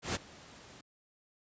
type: noise with ADSR envelope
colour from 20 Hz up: pink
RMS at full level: -31 dBFS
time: 0.02-0.81 s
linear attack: 130 ms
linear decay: 23 ms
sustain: -22 dB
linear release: 4 ms
effects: high-pass 80 Hz 12 dB/octave + resampled to 16000 Hz